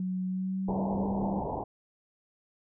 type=tone with pitch glide; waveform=sine; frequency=185 to 197.14 Hz; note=F#3 to G3; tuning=0 to +10 cents; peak=-29 dBFS; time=0-1.4 s; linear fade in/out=2 ms; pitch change=+110 cents; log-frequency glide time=0.26-1.05 s
type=low-pass noise; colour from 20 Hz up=white; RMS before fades=-34 dBFS; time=0.68-1.64 s; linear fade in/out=5 ms; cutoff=950 Hz; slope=96 dB/octave
effects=none